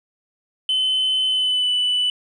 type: tone with pitch glide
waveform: sine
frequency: 3045 to 2981 Hz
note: F#7 to F#7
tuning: +49 to +12 cents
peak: -15 dBFS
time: 0.69-2.1 s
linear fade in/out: 2 ms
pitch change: -37 cents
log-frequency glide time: 1.28-1.7 s
effects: tanh soft clip ceiling -15 dBFS